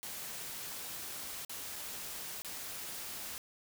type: noise with dropouts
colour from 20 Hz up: white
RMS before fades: -43 dBFS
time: 0.03-3.38 s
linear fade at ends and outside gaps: 0 ms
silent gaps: 1.449-1.495 / 1.758-1.762 / 2.42-2.447 s
effects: none